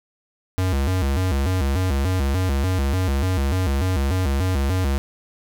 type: tone with vibrato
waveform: square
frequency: 79.9 Hz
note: D#2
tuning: 47 cents sharp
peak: -19 dBFS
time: 0.58-4.98 s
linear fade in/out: 0 ms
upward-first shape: square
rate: 3.4 Hz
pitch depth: 260 cents each way
effects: none